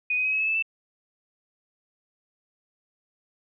sine tone with pitch steps, 2483 / 2510 / 2538 / 2566 / 2594 / 2623 / 2652 Hz, D#7 / D#7 / D#7 / E7 / E7 / E7 / E7, -4 / +15 / +34 / -47 / -28 / -9 / +10 cents, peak -22 dBFS, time 0.1-0.625 s, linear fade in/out 5 ms, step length 75 ms, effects none

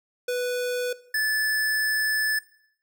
square tone pair in turn, 493.9 / 1738.3 Hz, B4 / A6, 0 / -21 cents, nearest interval octave + minor seventh, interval 2179 cents, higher second, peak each -25 / -23 dBFS, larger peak second, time 0.28-0.93 / 1.14-2.39 s, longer second, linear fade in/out 5 ms, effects noise-tail reverb RT60 0.7 s tail -18 dB re dry

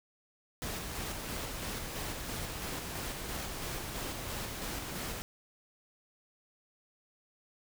pink noise with tremolo, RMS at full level -38 dBFS, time 0.62-5.22 s, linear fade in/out 0 ms, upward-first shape square, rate 3 Hz, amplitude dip 25%, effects none

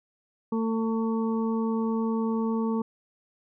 harmonic tone, 224.5 Hz, A3, 35 cents sharp, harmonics 1 / 2 / 4 / 5, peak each -25 / -31 / -37 / -39 dBFS, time 0.52-2.82 s, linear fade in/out 5 ms, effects none

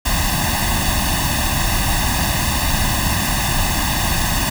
pink noise with comb filter, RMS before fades -18 dBFS, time 0.05-4.5 s, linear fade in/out 10 ms, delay 1.1 ms, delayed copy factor +0.95, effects none

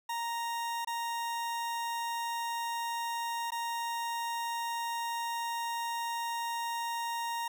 40% pulse tone with dropouts, 932.3 Hz, A#5, in tune, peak -32 dBFS, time 0.09-7.48 s, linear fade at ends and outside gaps 5 ms, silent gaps 0.848-0.872 / 3.506-3.519 s, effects none

